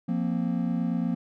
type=chord; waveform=triangle; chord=F suspended fourth; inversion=none; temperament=equal; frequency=174.61 / 233.1 / 261.6 Hz; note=F3 / Bb3 / C4; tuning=0 / 0 / 0 cents; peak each=-26 / -26 / -30 dBFS; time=0.08-1.15 s; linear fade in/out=10 ms; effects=none